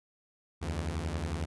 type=beating tone pair; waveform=sawtooth; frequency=74.2 / 85.2 Hz; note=D2 / F2; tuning=+18 / -42 cents; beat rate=11 Hz; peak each=-31 dBFS; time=0.61-1.46 s; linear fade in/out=20 ms; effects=resampled to 24000 Hz